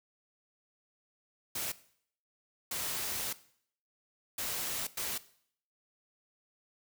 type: noise bursts at uneven times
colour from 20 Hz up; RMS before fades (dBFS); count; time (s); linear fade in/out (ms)
white; -36; 4; 1.55-1.72 / 2.71-3.33 / 4.38-4.87 / 4.97-5.18; 5
effects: noise-tail reverb RT60 0.6 s tail -17 dB re dry